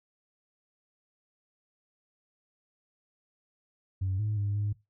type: tone with pitch steps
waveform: sine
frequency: 94.9 / 106.3 / 101.6 / 103.4 Hz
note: F#2 / G#2 / G#2 / G#2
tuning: +44 / +41 / -38 / -7 cents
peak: -26 dBFS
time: 4.01-4.73 s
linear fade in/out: 10 ms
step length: 180 ms
effects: noise-tail reverb RT60 0.2 s tail -18 dB re dry + tanh soft clip ceiling -24 dBFS